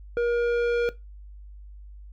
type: tone with low-pass filter sweep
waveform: square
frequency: 475.1 Hz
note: A#4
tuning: 33 cents sharp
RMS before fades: -24 dBFS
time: 0.17-0.89 s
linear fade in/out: 0 ms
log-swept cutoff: 1400 to 2400 Hz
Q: 0.93
effects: noise-tail reverb RT60 0.2 s tail -18 dB re dry + added 50 Hz sine -41 dBFS peak until 2.12 s